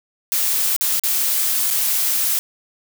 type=noise with dropouts; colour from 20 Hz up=blue; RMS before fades=-19 dBFS; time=0.32-2.39 s; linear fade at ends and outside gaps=0 ms; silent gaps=0.764-0.81 / 0.996-1.036 / 1.703-1.709 s; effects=none